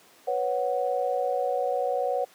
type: chord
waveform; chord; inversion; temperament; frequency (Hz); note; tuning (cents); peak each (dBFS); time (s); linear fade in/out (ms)
sine; B suspended second; none; equal; 493.9 / 554.4 / 740; B4 / C#5 / F#5; 0 / 0 / 0; -28; 0.27-2.25; 10
effects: pink hiss -55 dBFS RMS until 2.34 s + high-pass 300 Hz 12 dB/octave